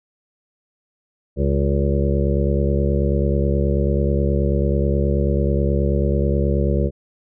harmonic tone with a mistuned harmonic, 69.3 Hz, C#2, in tune, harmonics 1 / 2 / 3 / 5 / 6 / 7 / 8, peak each -19 / -22 / -24 / -26 / -27 / -27 / -28 dBFS, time 1.36-6.91 s, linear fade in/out 50 ms, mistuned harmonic 8, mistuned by +37 cents, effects none

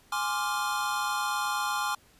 square chord, D half-diminished seventh, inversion second, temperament equal, 830.6 / 1046.5 / 1174.7 / 1396.9 Hz, Ab5 / C6 / D6 / F6, 0 / 0 / 0 / 0 cents, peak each -34 dBFS, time 0.12-1.95 s, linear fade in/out 5 ms, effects pink hiss -60 dBFS RMS until 2.19 s + resampled to 32000 Hz

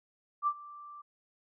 sine tone with ADSR envelope, 1174.7 Hz, D6, in tune, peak -24 dBFS, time 0.42-1.02 s, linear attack 50 ms, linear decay 61 ms, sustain -21 dB, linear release 12 ms, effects none

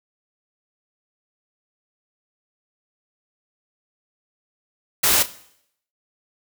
white noise with echo, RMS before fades -17 dBFS, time 5.03-5.23 s, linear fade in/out 10 ms, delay 33 ms, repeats 1, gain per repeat -15 dB, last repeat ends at 5.263 s, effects noise-tail reverb RT60 0.7 s tail -17 dB re dry

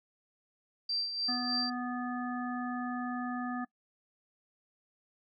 sine tone with tremolo, 4698 Hz, D8, in tune, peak -29 dBFS, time 0.89-1.7 s, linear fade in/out 5 ms, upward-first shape sine, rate 3.3 Hz, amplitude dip 55%
harmonic tone, 246.9 Hz, B3, in tune, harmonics 1 / 3 / 5 / 7, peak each -35 / -40 / -42 / -43 dBFS, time 1.28-3.65 s, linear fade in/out 10 ms
effects noise-tail reverb RT60 0.1 s tail -22 dB re dry

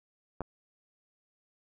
clicks, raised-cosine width 1 ms, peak -19 / -29 dBFS, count 2, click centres 0.407 / 0.417 s, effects none

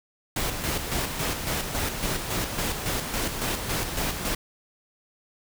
pink noise with tremolo, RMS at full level -27 dBFS, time 0.36-4.35 s, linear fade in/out 5 ms, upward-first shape square, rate 3.6 Hz, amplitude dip 45%, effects none

